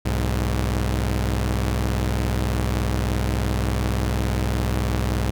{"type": "tone pair together", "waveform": "sawtooth", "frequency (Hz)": [63.4, 103.83], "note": ["B1", "G#2"], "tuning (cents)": [46, 0], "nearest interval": "major sixth", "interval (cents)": 854, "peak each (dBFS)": [-18, -21], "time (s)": [0.05, 5.31], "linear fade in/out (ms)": 10, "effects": []}